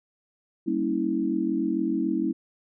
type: chord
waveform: sine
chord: G diminished seventh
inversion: none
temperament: equal with one note detuned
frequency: 196 / 233.1 / 277.2 / 324 Hz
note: G3 / Bb3 / Db4 / Fb4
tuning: 0 / 0 / 0 / -30 cents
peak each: -31 / -30 / -29 / -26 dBFS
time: 0.66-2.33 s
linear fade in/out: 20 ms
effects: none